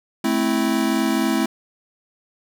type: chord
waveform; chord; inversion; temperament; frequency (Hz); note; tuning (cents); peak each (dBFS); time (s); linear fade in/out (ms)
square; A minor; none; equal with one note detuned; 217.7 / 261.6 / 329.6; A3 / C4 / E4; -18 / 0 / 0; -23; 0.24-1.46; 5
effects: none